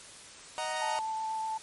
sawtooth chord, D# minor, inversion none, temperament equal with one note detuned, 622.3 / 744.3 / 932.3 Hz, D#5 / F#5 / A#5, 0 / +10 / 0 cents, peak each -33 / -34 / -31 dBFS, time 0.58-0.99 s, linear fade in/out 0 ms
sine tone with vibrato, 880 Hz, A5, in tune, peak -31 dBFS, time 0.81-1.58 s, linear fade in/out 10 ms, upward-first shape sine, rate 8.1 Hz, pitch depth 8 cents each way
effects white hiss -49 dBFS RMS until 1.62 s + MP3 48 kbps

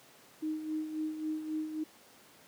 sine tone with tremolo, 311.1 Hz, D#4, in tune, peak -30 dBFS, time 0.42-1.84 s, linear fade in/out 10 ms, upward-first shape sine, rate 3.7 Hz, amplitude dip 60%, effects pink hiss -58 dBFS RMS until 2.47 s + high-pass 200 Hz 12 dB/octave

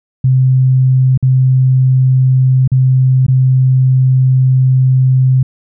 sine tone with dropouts, 130 Hz, C3, 11 cents flat, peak -6 dBFS, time 0.24-5.43 s, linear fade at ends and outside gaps 5 ms, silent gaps 1.176-1.226 / 2.677-2.717 / 3.266-3.282 s, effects none

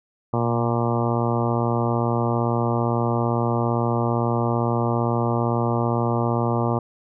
harmonic tone with a mistuned harmonic, 117.7 Hz, A#2, 17 cents sharp, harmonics 1 / 2 / 3 / 4 / 5 / 6 / 7 / 8 / 9 / 10, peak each -23 / -26 / -28 / -29 / -30 / -31 / -31 / -32 / -33 / -33 dBFS, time 0.33-6.79 s, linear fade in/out 5 ms, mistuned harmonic 1, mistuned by +34 cents, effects none

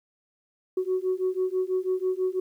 sine beating tone pair, 368.7 / 374.8 Hz, F#4 / F#4, -6 / +22 cents, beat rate 6.1 Hz, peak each -26 dBFS, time 0.77-2.4 s, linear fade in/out 5 ms, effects tanh soft clip ceiling -18 dBFS + 10-bit

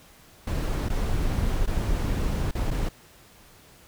brown noise with dropouts, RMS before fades -25 dBFS, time 0.47-2.89 s, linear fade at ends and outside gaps 5 ms, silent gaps 0.887-0.899 / 1.661-1.674 / 2.512-2.551 / 2.706-2.711 s, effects pink hiss -53 dBFS RMS until 3.87 s

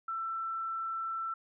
sine tone, 1336 Hz, E6, 23 cents sharp, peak -33 dBFS, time 0.08-1.34 s, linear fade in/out 5 ms, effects none

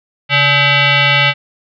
sine tone with frequency modulation, 138.59 Hz, C#3, in tune, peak -8 dBFS, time 0.29-1.34 s, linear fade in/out 50 ms, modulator 715 Hz, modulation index 4.4, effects none

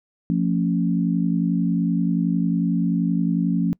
sine chord, F augmented, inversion none, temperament equal with one note detuned, 174.61 / 225.4 / 277.2 Hz, F3 / A3 / C#4, 0 / +42 / 0 cents, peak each -20 / -24 / -24 dBFS, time 0.3-3.73 s, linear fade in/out 0 ms, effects noise-tail reverb RT60 0.1 s tail -25 dB re dry

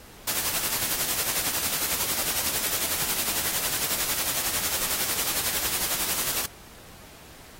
white noise with tremolo, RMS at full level -25 dBFS, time 0.27-6.46 s, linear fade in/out 5 ms, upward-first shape sine, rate 11 Hz, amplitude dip 50%, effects pink hiss -48 dBFS RMS until 7.59 s + AAC 48 kbps

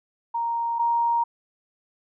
sine tone pair in turn, 932.3 / 936.5 Hz, A#5 / A#5, 0 / +8 cents, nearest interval unison, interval 8 cents, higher second, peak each -23 / -19 dBFS, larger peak second, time 0.34-0.79 / 0.79-1.24 s, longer neither, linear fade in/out 10 ms, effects none

